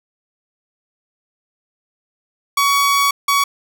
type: tone bursts at uneven times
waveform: sawtooth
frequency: 1126 Hz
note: C#6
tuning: 27 cents sharp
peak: -9 dBFS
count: 2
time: 2.57-3.11 / 3.28-3.44 s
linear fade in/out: 5 ms
effects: none